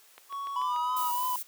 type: click train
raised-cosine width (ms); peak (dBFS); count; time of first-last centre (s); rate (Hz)
0.3; -30; 5; 0.18-0.762; 6.87
type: tone with pitch glide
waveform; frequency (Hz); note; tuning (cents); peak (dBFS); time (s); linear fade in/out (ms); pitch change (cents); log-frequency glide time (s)
triangle; 1115 to 1258.8; C#6 to D#6; +10 to +20; -31; 0.29-1.12; 50; +210; 0.58-0.79
type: tone with vibrato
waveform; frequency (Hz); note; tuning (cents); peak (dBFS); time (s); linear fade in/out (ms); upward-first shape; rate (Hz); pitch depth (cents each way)
triangle; 987.8; B5; 0; -26; 0.56-1.36; 2; triangle; 3.2; 45
type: noise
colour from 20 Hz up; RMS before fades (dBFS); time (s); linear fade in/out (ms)
violet; -36; 0.96-1.43; 10
effects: white hiss -58 dBFS RMS until 1.47 s + high-pass 400 Hz 12 dB/octave

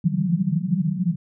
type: band-pass noise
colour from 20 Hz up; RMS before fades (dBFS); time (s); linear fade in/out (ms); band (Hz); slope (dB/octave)
white; -22; 0.04-1.16; 5; 150 to 190; 96
effects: none

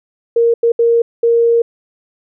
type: tone bursts at uneven times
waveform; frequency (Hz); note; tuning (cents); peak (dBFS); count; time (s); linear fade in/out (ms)
sine; 466.2; A#4; 0; -8; 4; 0.36-0.54 / 0.63-0.72 / 0.79-1.02 / 1.23-1.62; 5
effects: none

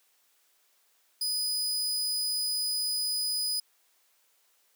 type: tone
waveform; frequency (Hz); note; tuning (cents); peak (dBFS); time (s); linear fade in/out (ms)
sawtooth; 4978; D#8; 0; -25; 1.21-3.6; 5
effects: white hiss -68 dBFS RMS until 4.75 s + high-pass 400 Hz 12 dB/octave

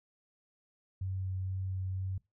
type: tone with vibrato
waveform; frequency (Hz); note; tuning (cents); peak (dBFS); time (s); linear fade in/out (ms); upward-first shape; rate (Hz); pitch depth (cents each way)
sine; 94.2; F#2; +32; -33; 1.01-2.18; 5; sine; 2.1; 9
effects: noise-tail reverb RT60 0.2 s tail -21 dB re dry

